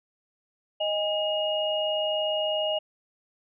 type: tone cluster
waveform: sine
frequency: 623 / 816 / 2867 Hz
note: D#5 / G#5 / F7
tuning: +2 / -31 / +45 cents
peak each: -26 / -35 / -29 dBFS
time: 0.8-2.79 s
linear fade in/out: 10 ms
effects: none